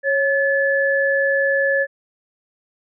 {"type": "tone pair together", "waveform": "sine", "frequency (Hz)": [549.7, 1725], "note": ["C#5", "A6"], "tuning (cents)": [-15, -35], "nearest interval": "octave + minor sixth", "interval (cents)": 1980, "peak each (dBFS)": -18, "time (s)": [0.03, 1.87], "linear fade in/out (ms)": 50, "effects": []}